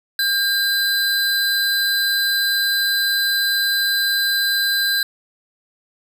square tone pair together, 1601 / 4034 Hz, G6 / B7, +36 / +36 cents, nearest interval octave + major third, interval 1600 cents, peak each -20 dBFS, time 0.19-5.03 s, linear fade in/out 2 ms, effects none

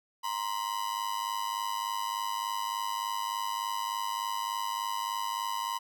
45% pulse ring-modulated tone, 991 Hz, B5, 6 cents sharp, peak -28 dBFS, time 0.23-5.79 s, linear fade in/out 20 ms, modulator 51.7 Hz, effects none

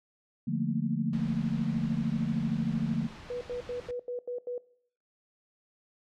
sine chord, Bb major seventh, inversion first, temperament equal, 146.83 / 174.61 / 220 / 233.1 Hz, D3 / F3 / A3 / Bb3, 0 / 0 / 0 / 0 cents, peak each -33 dBFS, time 0.47-3.07 s, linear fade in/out 10 ms
pink noise, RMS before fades -47 dBFS, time 1.13-3.91 s, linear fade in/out 2 ms
sine tone bursts, 490 Hz, B4, 14 cents flat, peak -32 dBFS, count 7, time 3.3-4.58 s, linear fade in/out 2 ms, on 110 ms, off 85 ms
effects noise-tail reverb RT60 0.6 s tail -20 dB re dry + low-pass 4000 Hz 12 dB/octave

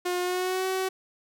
sawtooth tone with pitch glide, 358.2 to 377.3 Hz, F4 to F#4, +44 to +34 cents, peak -22 dBFS, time 0.05-0.89 s, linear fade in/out 10 ms, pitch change +90 cents, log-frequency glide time 0.21-0.66 s, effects none

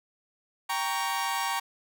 sawtooth chord, G diminished, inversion none, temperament equal with one note detuned, 784 / 932.3 / 1119.7 Hz, G5 / Bb5 / Db6, 0 / 0 / +17 cents, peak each -29 / -27 / -29 dBFS, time 0.69-1.6 s, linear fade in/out 10 ms, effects none

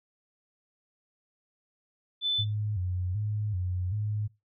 sine tone, 3512 Hz, A7, 4 cents flat, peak -25 dBFS, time 2.21-2.45 s, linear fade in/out 50 ms
sine tone with vibrato, 97.9 Hz, G2, 2 cents flat, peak -28 dBFS, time 2.38-4.28 s, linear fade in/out 20 ms, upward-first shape square, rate 1.3 Hz, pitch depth 130 cents each way
effects noise-tail reverb RT60 0.2 s tail -17 dB re dry

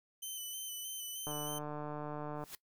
10% pulse tone with vibrato, 3037 Hz, F#7, 44 cents sharp, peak -33 dBFS, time 0.22-1.59 s, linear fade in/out 10 ms, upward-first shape square, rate 3.2 Hz, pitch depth 25 cents each way
click train, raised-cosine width 1 ms, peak -28 dBFS, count 175, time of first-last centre 1.27-2.438 s, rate 149 Hz
white noise with exponential growth, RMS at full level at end -43 dBFS, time 2.35-2.55 s, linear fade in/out 1 ms, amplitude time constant 42 ms
effects noise-tail reverb RT60 0.1 s tail -19 dB re dry

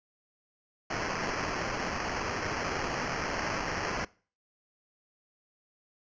white noise with sample-and-hold, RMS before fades -33 dBFS, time 0.9-4.05 s, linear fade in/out 5 ms, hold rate 3675 Hz, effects noise-tail reverb RT60 0.4 s tail -22 dB re dry + resampled to 16000 Hz

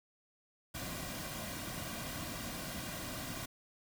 pink noise with comb filter, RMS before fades -42 dBFS, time 0.74-3.46 s, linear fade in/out 10 ms, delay 2.3 ms, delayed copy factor -0.6, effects none

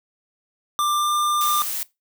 square tone with pitch glide, 1186 to 1195.6 Hz, D6 to D6, +17 to +31 cents, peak -19 dBFS, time 0.79-1.62 s, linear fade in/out 0 ms, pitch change +14 cents, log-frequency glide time 0.96-1.12 s
blue noise, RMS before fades -27 dBFS, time 1.41-1.83 s, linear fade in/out 0 ms
effects noise-tail reverb RT60 0.2 s tail -20 dB re dry

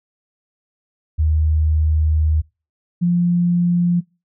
sine tone pair in turn, 77.78 / 174.61 Hz, D#2 / F3, 0 / 0 cents, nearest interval octave + major second, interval 1400 cents, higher second, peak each -13 dBFS, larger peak neither, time 1.18-2.42 / 3.01-4.01 s, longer first, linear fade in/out 20 ms, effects noise-tail reverb RT60 0.3 s tail -25 dB re dry

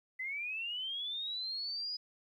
sine linear sweep, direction up, 2000 to 4973 Hz, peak -36 dBFS, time 0.19-1.97 s, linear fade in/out 10 ms, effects 12-bit

